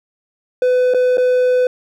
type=tone with dropouts; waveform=triangle; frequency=502 Hz; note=B4; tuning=28 cents sharp; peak=-9 dBFS; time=0.62-1.67 s; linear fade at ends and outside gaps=2 ms; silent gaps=0.938-0.945 / 1.172-1.18 s; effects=none